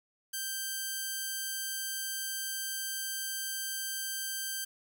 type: tone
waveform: 5% pulse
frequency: 1568 Hz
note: G6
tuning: in tune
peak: -23 dBFS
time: 0.33-4.65 s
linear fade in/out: 10 ms
effects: none